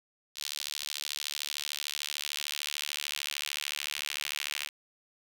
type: tone with high-pass filter sweep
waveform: sawtooth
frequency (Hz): 73.42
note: D2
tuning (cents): 0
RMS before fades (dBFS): -37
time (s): 0.35-4.7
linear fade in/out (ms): 50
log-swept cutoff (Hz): 3900 to 2600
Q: 1.9
effects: 9-bit